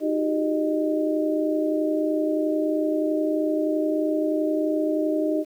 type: tone cluster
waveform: sine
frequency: 311.1 / 363.4 / 394.2 / 616 Hz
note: D#4 / F#4 / G4 / D#5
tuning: 0 / -31 / +10 / -17 cents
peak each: -23 / -32 / -29 / -26 dBFS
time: 0-5.45 s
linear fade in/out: 50 ms
effects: 9-bit